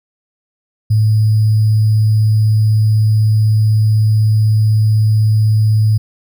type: tone with sample-and-hold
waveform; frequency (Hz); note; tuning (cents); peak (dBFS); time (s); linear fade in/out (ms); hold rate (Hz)
sine; 108; A2; -32; -8; 0.9-5.98; 10; 4900
effects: none